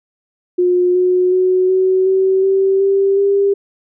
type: tone with pitch steps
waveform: sine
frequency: 358.6 / 364 / 369.5 / 375.1 / 380.8 / 386.6 / 392.4 / 398.4 Hz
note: F4 / F#4 / F#4 / F#4 / F#4 / G4 / G4 / G4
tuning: +46 / -28 / -2 / +24 / +50 / -24 / +2 / +28 cents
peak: -10 dBFS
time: 0.58-3.54 s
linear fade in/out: 10 ms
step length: 370 ms
effects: none